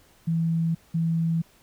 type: tone pair in turn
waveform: sine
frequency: 164.81 / 164.81 Hz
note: E3 / E3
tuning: 0 / 0 cents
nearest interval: unison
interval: 0 cents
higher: neither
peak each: -21 dBFS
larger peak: neither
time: 0.27-0.75 / 0.94-1.42 s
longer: neither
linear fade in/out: 10 ms
effects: pink hiss -58 dBFS RMS until 1.62 s

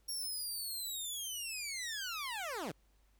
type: linear sweep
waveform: 15% pulse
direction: down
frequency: 5590 to 123.47 Hz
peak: -32 dBFS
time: 0.08-2.72 s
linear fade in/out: 10 ms
effects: added 50 Hz sine -67 dBFS peak until 3.19 s + pink hiss -75 dBFS RMS until 3.19 s

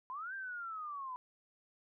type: linear two-way sweep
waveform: sine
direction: up then down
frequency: 987.8 to 1600 to 987.8 Hz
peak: -40 dBFS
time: 0.1-1.16 s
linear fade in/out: 0 ms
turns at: 0.34 s
effects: none

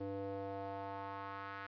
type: tone with band-pass filter sweep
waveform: square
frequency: 98.5 Hz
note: G2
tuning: 9 cents sharp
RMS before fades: -44 dBFS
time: 0-1.67 s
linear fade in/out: 10 ms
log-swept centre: 410 to 1500 Hz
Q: 2.3
effects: resampled to 11025 Hz + 12-bit

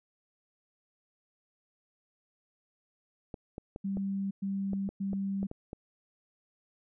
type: clicks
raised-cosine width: 2 ms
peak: -26 dBFS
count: 10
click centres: 3.342 / 3.581 / 3.761 / 3.971 / 4.733 / 4.89 / 5.132 / 5.43 / 5.514 / 5.731 s
type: tone bursts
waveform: sine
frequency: 196 Hz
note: G3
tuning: in tune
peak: -30 dBFS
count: 3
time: 3.84-5.47 s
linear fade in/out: 10 ms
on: 470 ms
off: 110 ms
effects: none

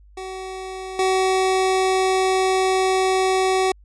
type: tone with level steps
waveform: 25% pulse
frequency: 377.5 Hz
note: F#4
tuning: 35 cents sharp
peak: -26 / -13 dBFS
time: 0.17-3.72 s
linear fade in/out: 5 ms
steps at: 0.99 s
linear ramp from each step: 2 ms
effects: added 50 Hz sine -46 dBFS peak until 3.84 s + resampled to 22050 Hz

